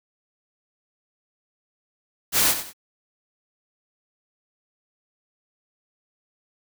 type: noise with echo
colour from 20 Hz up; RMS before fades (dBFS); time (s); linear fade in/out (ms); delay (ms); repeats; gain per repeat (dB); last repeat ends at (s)
white; -19; 2.32-2.55; 50; 92; 2; -10; 2.734
effects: none